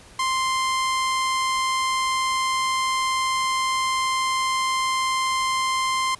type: tone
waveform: sawtooth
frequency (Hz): 1046.5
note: C6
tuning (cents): 0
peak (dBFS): -17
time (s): 0.19-6.15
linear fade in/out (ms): 5
effects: pink hiss -48 dBFS RMS until 6.19 s + resampled to 24000 Hz